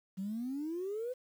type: exponential sweep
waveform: sine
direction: up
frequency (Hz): 184.6 to 518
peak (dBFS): -34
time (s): 0.17-1.14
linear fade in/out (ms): 20
effects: tanh soft clip ceiling -31 dBFS + 10-bit